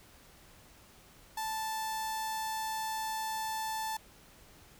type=tone with notch filter; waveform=sawtooth; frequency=880 Hz; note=A5; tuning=in tune; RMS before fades=-36 dBFS; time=1.37-3.97 s; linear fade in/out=5 ms; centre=2300 Hz; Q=1.3; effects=pink hiss -58 dBFS RMS until 4.79 s